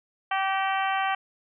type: harmonic tone with a mistuned harmonic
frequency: 386.7 Hz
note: G4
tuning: 24 cents flat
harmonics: 2 / 3 / 4 / 5 / 6 / 7 / 8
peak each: -26 / -30 / -32 / -34 / -36 / -37 / -38 dBFS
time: 0.31-1.15 s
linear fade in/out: 5 ms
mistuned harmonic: 5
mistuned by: -21 cents
effects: none